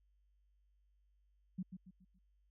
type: tone with echo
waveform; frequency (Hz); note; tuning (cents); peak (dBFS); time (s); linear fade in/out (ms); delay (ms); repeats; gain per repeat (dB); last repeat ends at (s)
sine; 185; F#3; 0; -37; 1.58-1.63; 10; 140; 4; -8; 2.19
effects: added 50 Hz sine -70 dBFS peak until 2.5 s